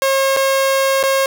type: tone with dropouts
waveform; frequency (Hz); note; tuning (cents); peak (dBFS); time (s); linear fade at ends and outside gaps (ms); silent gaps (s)
sawtooth; 540; C#5; -45; -9; 0.02-1.26; 1; 0.365-0.37 / 1.029-1.036
effects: 8-bit